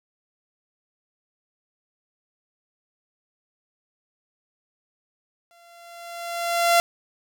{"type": "tone with exponential growth", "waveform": "sawtooth", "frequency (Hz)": 686, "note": "F5", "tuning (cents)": -31, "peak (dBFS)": -10, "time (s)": [5.51, 6.8], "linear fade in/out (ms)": 0, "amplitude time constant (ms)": 280, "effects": []}